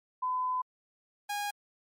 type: tone pair in turn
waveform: sine / sawtooth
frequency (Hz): 1011 / 820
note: B5 / G#5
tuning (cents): +40 / -22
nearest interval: major third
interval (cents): 362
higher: first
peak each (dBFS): -28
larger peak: neither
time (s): 0.22-0.62 / 1.29-1.51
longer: first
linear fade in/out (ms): 10
effects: MP3 64 kbps